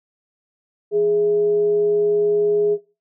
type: tone with frequency modulation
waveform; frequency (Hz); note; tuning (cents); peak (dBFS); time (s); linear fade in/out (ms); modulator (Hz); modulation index
sine; 415.3; G#4; 0; -14; 0.91-2.78; 50; 245; 0.24
effects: noise-tail reverb RT60 0.3 s tail -18 dB re dry + high-pass 200 Hz 12 dB/octave